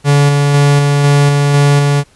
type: tone with tremolo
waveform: 45% pulse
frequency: 143.2 Hz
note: D3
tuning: 43 cents flat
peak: -6 dBFS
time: 0.04-2.04 s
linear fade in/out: 50 ms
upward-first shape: square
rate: 2 Hz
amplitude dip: 25%
effects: pink hiss -48 dBFS RMS until 2.15 s + resampled to 24000 Hz